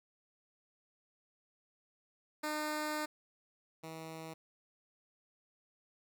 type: tone pair in turn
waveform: 10% pulse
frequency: 303.8 / 160.93 Hz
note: D#4 / E3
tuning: -41 / -41 cents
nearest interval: major seventh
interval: 1100 cents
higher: first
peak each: -27 / -36 dBFS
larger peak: first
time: 2.43-3.06 / 3.83-4.34 s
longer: first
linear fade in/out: 10 ms
effects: none